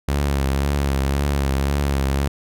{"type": "tone with vibrato", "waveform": "sawtooth", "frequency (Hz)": 69.5, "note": "C#2", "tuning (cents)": 5, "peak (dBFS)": -14, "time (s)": [0.08, 2.28], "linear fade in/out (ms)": 5, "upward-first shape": "triangle", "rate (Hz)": 1.9, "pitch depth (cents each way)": 59, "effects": []}